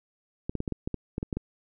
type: clicks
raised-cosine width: 3 ms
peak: -17 dBFS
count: 11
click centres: 0.495 / 0.553 / 0.604 / 0.678 / 0.723 / 0.875 / 0.943 / 1.181 / 1.229 / 1.328 / 1.37 s
effects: none